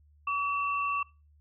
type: tone pair together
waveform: sine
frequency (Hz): 1139 / 2686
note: C#6 / E7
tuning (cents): +47 / +32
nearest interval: octave + minor third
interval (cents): 1485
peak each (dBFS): -28 / -34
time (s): 0.27-1.03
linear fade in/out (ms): 5
effects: noise-tail reverb RT60 0.3 s tail -22 dB re dry + added 74 Hz sine -58 dBFS peak until 1.4 s